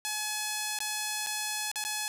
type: tone with dropouts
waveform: 5% pulse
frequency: 850 Hz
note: G#5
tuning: 40 cents sharp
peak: -19 dBFS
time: 0.05-2.08 s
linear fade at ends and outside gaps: 0 ms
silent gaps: 0.788-0.804 / 1.263-1.27 / 1.715-1.758 / 1.84-1.849 s
effects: none